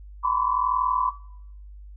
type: tone cluster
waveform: sine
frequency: 993 / 1034 / 1146 Hz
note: B5 / C6 / D6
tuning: +9 / -21 / -43 cents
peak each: -25 dBFS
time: 0.23-1.11 s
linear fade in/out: 20 ms
effects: noise-tail reverb RT60 0.7 s tail -18 dB re dry + added 50 Hz sine -40 dBFS peak until 1.96 s